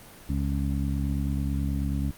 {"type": "harmonic tone", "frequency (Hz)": 69.3, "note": "C#2", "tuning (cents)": 0, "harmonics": [1, 2, 3, 4], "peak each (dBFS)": [-27, -30, -32, -33], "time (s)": [0.29, 2.11], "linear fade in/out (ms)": 5, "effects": ["pink hiss -48 dBFS RMS until 2.17 s", "Opus 32 kbps"]}